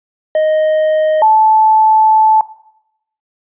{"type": "tone pair in turn", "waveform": ["triangle", "sine"], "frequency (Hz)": [622.3, 872.2], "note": ["D#5", "A5"], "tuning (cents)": [0, -15], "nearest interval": "tritone", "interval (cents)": 585, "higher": "second", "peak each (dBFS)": [-7, -5], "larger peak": "second", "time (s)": [[0.35, 1.22], [1.22, 2.41]], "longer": "second", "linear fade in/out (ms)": 2, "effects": ["noise-tail reverb RT60 0.8 s tail -18 dB re dry", "resampled to 8000 Hz"]}